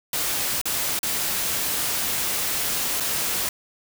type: noise with dropouts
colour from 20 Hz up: white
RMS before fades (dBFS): -25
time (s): 0.13-3.49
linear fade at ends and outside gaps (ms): 2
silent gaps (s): 0.615-0.655 / 0.991-1.03 / 3.001-3.005
effects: none